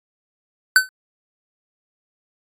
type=tone with exponential decay; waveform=square; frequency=1521 Hz; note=F#6; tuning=47 cents sharp; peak=-6 dBFS; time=0.76-0.89 s; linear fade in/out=1 ms; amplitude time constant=28 ms; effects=AAC 48 kbps